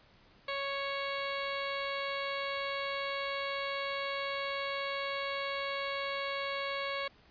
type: harmonic tone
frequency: 554.4 Hz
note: C#5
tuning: in tune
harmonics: 1 / 2 / 3 / 4 / 5 / 6 / 7 / 8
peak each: -38 / -39 / -43 / -40 / -46 / -46 / -46 / -47 dBFS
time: 0.48-7.08 s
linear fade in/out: 5 ms
effects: pink hiss -62 dBFS RMS until 7.3 s + resampled to 11025 Hz